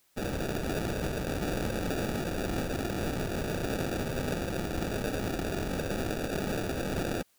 blue noise with sample-and-hold, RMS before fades -32 dBFS, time 0.16-7.23 s, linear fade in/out 20 ms, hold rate 1050 Hz, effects white hiss -68 dBFS RMS until 7.38 s

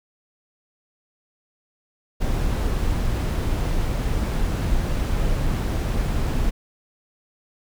brown noise, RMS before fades -22 dBFS, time 2.2-6.51 s, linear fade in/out 20 ms, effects none

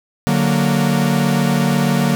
45% pulse chord, D augmented, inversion none, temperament equal, 146.83 / 185 / 233.1 Hz, D3 / F#3 / A#3, 0 / 0 / 0 cents, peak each -18 dBFS, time 0.27-2.15 s, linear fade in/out 0 ms, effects 8-bit

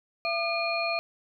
sine tone cluster, 675 / 1206 / 2426 / 4256 Hz, E5 / D6 / D#7 / C8, +41 / +46 / -44 / +29 cents, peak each -29 / -35 / -30 / -35 dBFS, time 0.25-0.99 s, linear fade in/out 0 ms, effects none

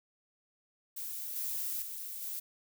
violet noise with level steps, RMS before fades -40 / -36 / -42 / -39 dBFS, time 0.96-2.4 s, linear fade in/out 10 ms, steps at 1.36 / 1.82 / 2.22 s, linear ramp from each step 2 ms, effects none

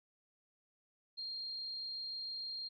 sine tone, 4211 Hz, C8, 10 cents sharp, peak -40 dBFS, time 1.17-2.69 s, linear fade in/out 20 ms, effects none

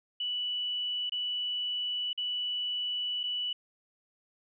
sine tone with dropouts, 2960 Hz, F#7, in tune, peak -30 dBFS, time 0.2-3.53 s, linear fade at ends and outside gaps 5 ms, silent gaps 1.096-1.12 / 2.131-2.176 / 3.233-3.237 s, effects none

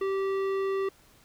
sine tone with tanh clipping, 388.5 Hz, G4, 16 cents flat, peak -28 dBFS, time 0.01-0.89 s, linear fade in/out 5 ms, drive 14 dB, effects pink hiss -59 dBFS RMS until 1.24 s

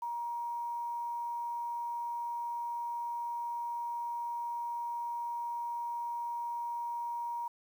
sine tone with quantisation, 946 Hz, A#5, 25 cents sharp, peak -34 dBFS, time 0.02-7.48 s, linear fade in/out 5 ms, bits 10, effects none

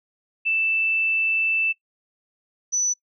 sine tone pair in turn, 2649 / 5967 Hz, E7 / F#8, +8 / +14 cents, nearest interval octave + major second, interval 1406 cents, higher second, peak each -19 dBFS, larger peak neither, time 0.45-1.73 / 2.72-2.94 s, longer first, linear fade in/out 20 ms, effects noise-tail reverb RT60 0.1 s tail -20 dB re dry

